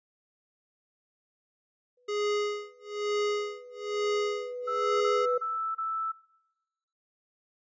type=tone with exponential growth; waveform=sine; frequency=493.9 Hz; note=B4; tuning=in tune; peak=-24 dBFS; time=1.97-5.38 s; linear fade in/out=5 ms; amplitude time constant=740 ms
type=tone with tremolo; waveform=square; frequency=415.3 Hz; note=G#4; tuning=in tune; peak=-26 dBFS; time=2.08-5.26 s; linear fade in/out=10 ms; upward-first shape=sine; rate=1.1 Hz; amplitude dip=100%
type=tone bursts; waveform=sine; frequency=1318.5 Hz; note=E6; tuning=in tune; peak=-29 dBFS; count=4; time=4.67-6.12 s; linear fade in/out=10 ms; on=340 ms; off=30 ms
effects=noise-tail reverb RT60 1.0 s tail -23 dB re dry + resampled to 16000 Hz